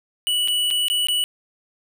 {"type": "tone with dropouts", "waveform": "square", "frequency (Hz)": 2949, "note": "F#7", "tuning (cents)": -6, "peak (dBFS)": -19, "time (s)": [0.27, 1.24], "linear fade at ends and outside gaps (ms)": 0, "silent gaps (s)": [[0.476, 0.483], [0.704, 0.71], [0.883, 0.9], [1.07, 1.085]], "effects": []}